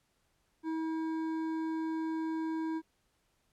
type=tone with hard clipping; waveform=triangle; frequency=321.1 Hz; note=E4; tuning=45 cents flat; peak=-34 dBFS; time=0.63-2.82 s; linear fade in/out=50 ms; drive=13 dB; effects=pink hiss -75 dBFS RMS until 3.52 s + low-pass 12000 Hz 12 dB/octave